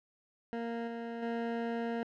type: tone with level steps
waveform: 20% pulse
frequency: 232.4 Hz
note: A#3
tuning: 5 cents flat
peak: -30 / -33 / -28 dBFS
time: 0.53-2.03 s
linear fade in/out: 0 ms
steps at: 0.87 / 1.22 s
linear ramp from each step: 10 ms
effects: low-pass 2000 Hz 12 dB/octave